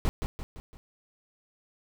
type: noise with echo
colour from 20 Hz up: brown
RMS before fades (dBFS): -24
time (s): 0.05-0.09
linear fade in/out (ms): 0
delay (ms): 170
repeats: 4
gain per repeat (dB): -6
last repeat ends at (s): 0.77
effects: none